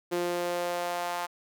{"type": "tone with high-pass filter sweep", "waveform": "sawtooth", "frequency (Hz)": 175.1, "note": "F3", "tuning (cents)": 5, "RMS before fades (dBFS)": -31, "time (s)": [0.11, 1.27], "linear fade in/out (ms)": 20, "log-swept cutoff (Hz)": [360, 850], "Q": 2.5, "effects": []}